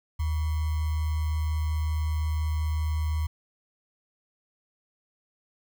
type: tone with sample-and-hold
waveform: sine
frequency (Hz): 77.78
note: D#2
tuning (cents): 0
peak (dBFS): -24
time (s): 0.19-3.27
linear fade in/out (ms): 10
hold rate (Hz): 1050
effects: none